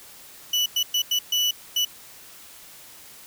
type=tone bursts at uneven times; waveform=35% pulse; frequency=2963 Hz; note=F#7; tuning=2 cents sharp; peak=-18 dBFS; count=6; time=0.53-0.66 / 0.76-0.83 / 0.94-1.02 / 1.11-1.19 / 1.32-1.51 / 1.76-1.85 s; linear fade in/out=5 ms; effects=white hiss -46 dBFS RMS until 3.26 s